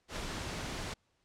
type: noise with ADSR envelope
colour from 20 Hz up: pink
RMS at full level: -37 dBFS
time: 0.08-0.94 s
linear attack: 85 ms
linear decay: 4 ms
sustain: -2 dB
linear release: 8 ms
effects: pink hiss -75 dBFS RMS until 1.24 s + low-pass 7000 Hz 12 dB/octave